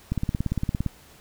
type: click train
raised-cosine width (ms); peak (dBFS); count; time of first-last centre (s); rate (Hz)
5; -12; 14; 0.12-0.863; 17.5
effects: pink hiss -52 dBFS RMS until 1.2 s